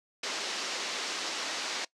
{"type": "band-pass noise", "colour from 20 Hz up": "white", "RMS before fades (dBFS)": -35, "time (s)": [0.23, 1.85], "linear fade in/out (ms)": 5, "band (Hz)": [250, 6100], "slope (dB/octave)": 24, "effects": ["noise-tail reverb RT60 0.1 s tail -21 dB re dry", "low-pass 10000 Hz 12 dB/octave"]}